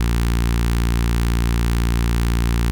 sawtooth tone with notch filter, 58 Hz, A#1, 8 cents flat, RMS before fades -18 dBFS, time 0-2.71 s, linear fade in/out 0 ms, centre 580 Hz, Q 0.9, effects none

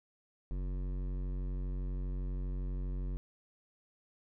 sine tone with hard clipping, 46.25 Hz, F#1, in tune, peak -36 dBFS, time 0.51-3.17 s, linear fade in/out 0 ms, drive 14 dB, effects none

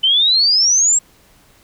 sine exponential sweep, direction up, 3017 to 7680 Hz, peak -10 dBFS, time 0.03-0.99 s, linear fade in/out 10 ms, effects pink hiss -51 dBFS RMS until 1.63 s

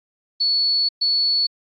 sine tone bursts at uneven times, 4420 Hz, C#8, 6 cents flat, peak -16 dBFS, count 2, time 0.4-0.89 / 1.01-1.47 s, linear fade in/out 10 ms, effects AAC 32 kbps

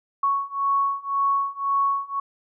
sine beating tone pair, 1108.7 / 1110.6 Hz, C#6 / C#6, 0 / +3 cents, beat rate 1.9 Hz, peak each -24 / -23 dBFS, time 0.23-2.2 s, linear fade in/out 5 ms, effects none

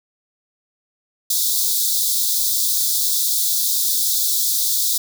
white high-pass noise, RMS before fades -19 dBFS, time 1.3-4.98 s, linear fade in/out 5 ms, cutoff 3500 Hz, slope 96 dB/octave, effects none

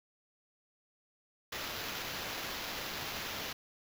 white noise with sample-and-hold, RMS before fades -40 dBFS, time 1.52-3.53 s, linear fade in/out 5 ms, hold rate 8820 Hz, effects none

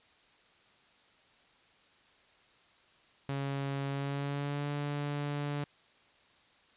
sawtooth tone with pitch glide, 138.59 to 144.98 Hz, C#3 to D3, 0 to -22 cents, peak -29 dBFS, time 3.29-5.64 s, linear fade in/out 0 ms, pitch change +78 cents, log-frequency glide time 3.89-4.69 s, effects white hiss -64 dBFS RMS until 6.76 s + resampled to 8000 Hz

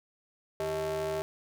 square ring-modulated tone, 119.6 Hz, A#2, 45 cents sharp, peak -28 dBFS, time 0.6-1.22 s, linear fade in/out 0 ms, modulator 515 Hz, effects none

